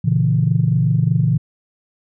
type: chord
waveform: sine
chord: A# diminished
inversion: none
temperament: equal with one note detuned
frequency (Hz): 116.54 / 139.72 / 164.81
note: A#2 / C#3 / E3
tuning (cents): 0 / +14 / 0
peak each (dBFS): -17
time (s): 0.04-1.38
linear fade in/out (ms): 10
effects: tanh soft clip ceiling -3 dBFS